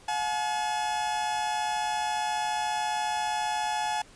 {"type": "tone pair together", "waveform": "40% pulse", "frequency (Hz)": [719, 853.5], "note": ["F#5", "G#5"], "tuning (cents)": [-50, 47], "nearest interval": "minor third", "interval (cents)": 297, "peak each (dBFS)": [-33, -27], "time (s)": [0.08, 4.02], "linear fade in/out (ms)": 5, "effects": ["pink hiss -54 dBFS RMS until 4.15 s", "resampled to 22050 Hz"]}